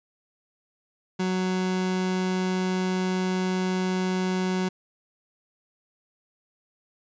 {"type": "tone", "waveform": "30% pulse", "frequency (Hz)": 185.2, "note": "F#3", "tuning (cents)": 2, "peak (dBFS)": -21, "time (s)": [1.19, 4.69], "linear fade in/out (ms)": 10, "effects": ["resampled to 16000 Hz"]}